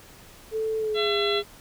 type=tone with pitch glide; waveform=sine; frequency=440 to 408.2 Hz; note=A4 to G#4; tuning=0 to -30 cents; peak=-24 dBFS; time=0.51-1.44 s; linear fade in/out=50 ms; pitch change=-130 cents; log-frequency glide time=0.79-1.14 s
type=harmonic tone; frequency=675 Hz; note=E5; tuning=41 cents sharp; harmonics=1 / 2 / 3 / 4 / 5 / 6; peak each=-33 / -32 / -34 / -34 / -28 / -33 dBFS; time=0.94-1.43 s; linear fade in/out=50 ms
effects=pink hiss -49 dBFS RMS until 1.6 s